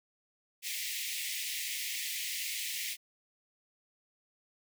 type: high-pass noise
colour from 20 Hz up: pink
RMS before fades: -37 dBFS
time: 0.62-2.97 s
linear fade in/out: 50 ms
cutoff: 1900 Hz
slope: 96 dB/octave
effects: none